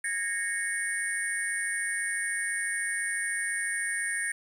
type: tone cluster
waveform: sine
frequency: 1658 / 1846 / 2190 / 9100 Hz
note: G#6 / A#6 / C#7 / C#9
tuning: -3 / -17 / -22 / +44 cents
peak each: -34 / -31 / -37 / -33 dBFS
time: 0.04-4.32 s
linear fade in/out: 5 ms
effects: tanh soft clip ceiling -19 dBFS + 9-bit